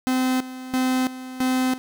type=tone with tremolo; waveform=45% pulse; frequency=257.2 Hz; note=C4; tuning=30 cents flat; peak=-19 dBFS; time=0.07-1.78 s; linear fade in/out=0 ms; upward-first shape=square; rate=1.5 Hz; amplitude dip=80%; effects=none